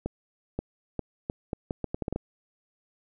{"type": "accelerating click train", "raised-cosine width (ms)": 2, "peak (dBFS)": -16, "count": 12, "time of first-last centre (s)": [0.06, 2.16], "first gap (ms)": 530, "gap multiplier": 0.76, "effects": []}